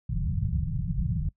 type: low-pass noise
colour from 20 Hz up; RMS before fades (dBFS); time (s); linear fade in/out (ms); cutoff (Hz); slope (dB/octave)
white; -28; 0.09-1.29; 5; 180; 96
effects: noise-tail reverb RT60 0.1 s tail -21 dB re dry